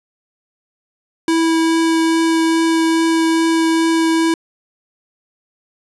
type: tone with vibrato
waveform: square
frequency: 326.9 Hz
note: E4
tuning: 14 cents flat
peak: -13 dBFS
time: 1.28-4.34 s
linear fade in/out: 2 ms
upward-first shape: triangle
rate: 2.4 Hz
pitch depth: 8 cents each way
effects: resampled to 24000 Hz + 9-bit